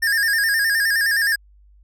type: tone with vibrato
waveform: square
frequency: 1724 Hz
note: A6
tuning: 36 cents flat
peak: -17 dBFS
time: 0.02-1.36 s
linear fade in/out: 10 ms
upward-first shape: square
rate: 9.6 Hz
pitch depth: 79 cents each way
effects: added 50 Hz sine -48 dBFS peak until 1.83 s